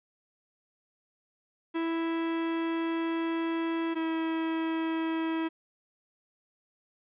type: tone pair in turn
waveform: 45% pulse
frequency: 329.6 / 324.5 Hz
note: E4 / E4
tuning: 0 / -27 cents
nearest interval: unison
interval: 27 cents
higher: first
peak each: -28 dBFS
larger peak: neither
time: 1.74-3.95 / 3.95-5.49 s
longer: first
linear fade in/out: 20 ms
effects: resampled to 8000 Hz + 11-bit